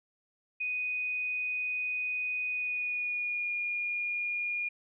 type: tone with pitch glide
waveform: sine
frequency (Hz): 2489 to 2428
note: D#7 to D#7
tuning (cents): 0 to -43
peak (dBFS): -30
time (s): 0.6-4.69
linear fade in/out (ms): 10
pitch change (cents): -43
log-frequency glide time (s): 2.48-3.51
effects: none